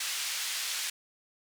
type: band-pass noise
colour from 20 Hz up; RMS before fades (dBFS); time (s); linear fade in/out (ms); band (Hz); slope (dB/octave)
pink; -34; 0-0.9; 5; 2400 to 10000; 12
effects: none